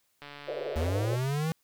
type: click train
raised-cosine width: 0.3 ms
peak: -28 dBFS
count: 94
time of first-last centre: 0.22-0.866 s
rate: 144 Hz
type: band-pass noise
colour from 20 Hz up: pink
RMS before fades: -35 dBFS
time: 0.47-1.17 s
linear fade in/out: 20 ms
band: 420 to 610 Hz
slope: 48 dB/octave
type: linear sweep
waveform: square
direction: up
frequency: 75.6 to 164.81 Hz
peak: -28 dBFS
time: 0.76-1.52 s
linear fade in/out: 0 ms
effects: white hiss -72 dBFS RMS until 1.63 s